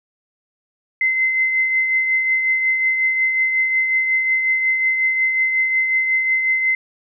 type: tone with tremolo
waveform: sine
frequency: 2061 Hz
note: C7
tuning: 27 cents flat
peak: -13 dBFS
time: 1.01-6.75 s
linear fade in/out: 2 ms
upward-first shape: triangle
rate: 5.5 Hz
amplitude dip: 45%
effects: none